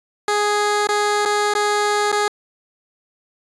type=tone with dropouts; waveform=15% pulse; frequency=415.3 Hz; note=G#4; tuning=in tune; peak=-10 dBFS; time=0.28-2.28 s; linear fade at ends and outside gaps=2 ms; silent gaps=0.871-0.889 / 1.252-1.257 / 1.538-1.551 / 2.118-2.126 s; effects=resampled to 22050 Hz